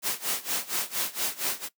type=noise with tremolo; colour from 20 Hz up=white; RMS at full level=-27 dBFS; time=0.02-1.69 s; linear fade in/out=50 ms; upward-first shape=sine; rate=4.3 Hz; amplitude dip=90%; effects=noise-tail reverb RT60 0.1 s tail -18 dB re dry + high-pass 200 Hz 12 dB/octave